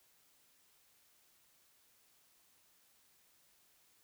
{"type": "silence", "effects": ["white hiss -70 dBFS RMS until 4.03 s"]}